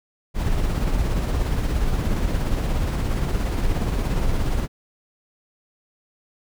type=noise with tremolo; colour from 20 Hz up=brown; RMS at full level=-20 dBFS; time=0.34-4.68 s; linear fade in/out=50 ms; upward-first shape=sine; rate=17 Hz; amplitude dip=35%; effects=none

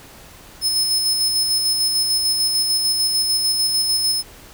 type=tone with tremolo; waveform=sawtooth; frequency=5200 Hz; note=E8; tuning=24 cents flat; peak=-13 dBFS; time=0.61-4.23 s; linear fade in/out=50 ms; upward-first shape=square; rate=6.7 Hz; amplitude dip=30%; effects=pink hiss -43 dBFS RMS until 4.53 s

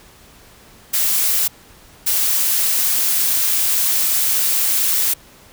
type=noise bursts at uneven times; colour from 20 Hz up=blue; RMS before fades=-17 dBFS; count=2; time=0.93-1.48 / 2.06-5.14 s; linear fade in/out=10 ms; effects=pink hiss -46 dBFS RMS until 5.52 s

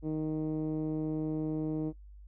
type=tone with low-pass filter; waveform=10% pulse; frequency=155.56 Hz; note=D#3; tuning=in tune; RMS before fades=-33 dBFS; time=0.02-1.93 s; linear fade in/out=50 ms; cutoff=340 Hz; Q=2; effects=noise-tail reverb RT60 0.1 s tail -19 dB re dry + added 50 Hz sine -48 dBFS peak until 2.27 s

